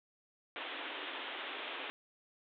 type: band-pass noise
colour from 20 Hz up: white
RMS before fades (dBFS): -43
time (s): 0.56-1.9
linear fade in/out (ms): 0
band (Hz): 260 to 3600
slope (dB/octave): 96
effects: none